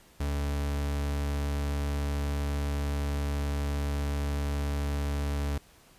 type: tone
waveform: 40% pulse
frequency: 71.7 Hz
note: D2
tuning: 41 cents flat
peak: -27 dBFS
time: 0.2-5.58 s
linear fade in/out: 5 ms
effects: pink hiss -58 dBFS RMS until 5.98 s + resampled to 32000 Hz